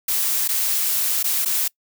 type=noise with dropouts; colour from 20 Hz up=blue; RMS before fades=-21 dBFS; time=0.08-1.68 s; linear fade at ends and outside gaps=5 ms; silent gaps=0.478-0.488 / 1.229-1.241 / 1.449-1.457 s; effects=noise-tail reverb RT60 0.1 s tail -24 dB re dry